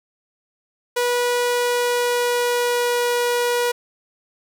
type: tone with pitch glide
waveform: sawtooth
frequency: 486.9 to 483.5 Hz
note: B4 to B4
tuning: -25 to -37 cents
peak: -14 dBFS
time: 0.96-3.72 s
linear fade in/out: 10 ms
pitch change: -12 cents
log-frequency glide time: 1.41-3.1 s
effects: none